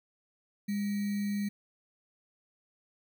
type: tone with sample-and-hold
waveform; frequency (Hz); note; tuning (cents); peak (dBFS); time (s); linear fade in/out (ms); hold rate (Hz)
sine; 203.4; G#3; -36; -29; 0.68-1.49; 10; 2100
effects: none